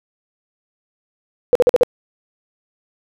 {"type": "tone bursts", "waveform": "sine", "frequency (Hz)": 493.9, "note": "B4", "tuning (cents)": 0, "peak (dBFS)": -7, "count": 5, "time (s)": [1.53, 1.833], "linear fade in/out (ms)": 0, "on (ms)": 23, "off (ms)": 47, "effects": []}